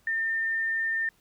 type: tone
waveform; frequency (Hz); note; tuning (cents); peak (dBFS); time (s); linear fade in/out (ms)
sine; 1806; A6; +45; -25; 0.07-1.09; 2
effects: pink hiss -65 dBFS RMS until 1.2 s